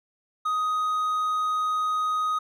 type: tone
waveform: triangle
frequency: 1251 Hz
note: D#6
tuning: 9 cents sharp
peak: -21 dBFS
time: 0.45-2.39 s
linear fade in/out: 10 ms
effects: none